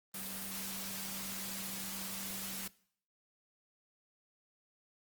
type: tone in noise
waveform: sine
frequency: 193.1 Hz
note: G3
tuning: 26 cents flat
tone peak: -49 dBFS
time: 0.14-2.68 s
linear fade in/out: 5 ms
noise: white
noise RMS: -42 dBFS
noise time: 0.14-2.68 s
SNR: -10 dB
effects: noise-tail reverb RT60 0.6 s tail -21 dB re dry + Opus 24 kbps